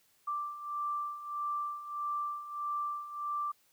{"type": "beating tone pair", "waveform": "sine", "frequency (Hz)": [1174.7, 1176.3], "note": ["D6", "D6"], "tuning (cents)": [0, 2], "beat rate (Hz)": 1.6, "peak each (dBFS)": [-40, -35], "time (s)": [0.27, 3.52], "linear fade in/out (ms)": 10, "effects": ["white hiss -69 dBFS RMS until 3.72 s"]}